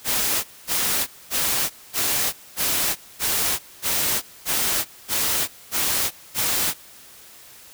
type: noise bursts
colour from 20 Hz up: white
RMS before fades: -22 dBFS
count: 11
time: 0.04-6.74 s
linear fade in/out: 50 ms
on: 400 ms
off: 230 ms
effects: white hiss -46 dBFS RMS until 7.73 s